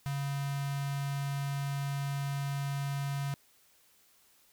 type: tone with notch filter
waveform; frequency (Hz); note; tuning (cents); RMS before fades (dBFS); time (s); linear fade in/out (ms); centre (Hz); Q
square; 140.2; C#3; +20; -34; 0.06-3.34; 0; 410; 1.6
effects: white hiss -65 dBFS RMS until 4.52 s